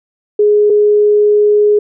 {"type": "tone pair in turn", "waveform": "sine", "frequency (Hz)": [417.2, 417.2], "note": ["G#4", "G#4"], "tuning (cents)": [8, 8], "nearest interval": "unison", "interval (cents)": 0, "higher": "neither", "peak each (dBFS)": -6, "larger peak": "neither", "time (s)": [[0.39, 0.7], [0.7, 1.79]], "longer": "second", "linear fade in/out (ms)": 5, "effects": []}